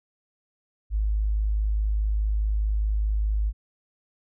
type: tone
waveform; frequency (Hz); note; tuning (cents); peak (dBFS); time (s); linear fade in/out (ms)
sine; 52.4; G#1; +16; -21; 0.9-3.53; 50
effects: none